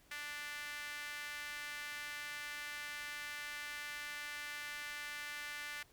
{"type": "tone with high-pass filter", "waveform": "sawtooth", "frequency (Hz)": 293.7, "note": "D4", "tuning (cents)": 0, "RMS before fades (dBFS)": -45, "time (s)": [0.11, 5.83], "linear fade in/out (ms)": 5, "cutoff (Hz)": 1800, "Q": 2.5, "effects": ["pink hiss -67 dBFS RMS until 5.92 s"]}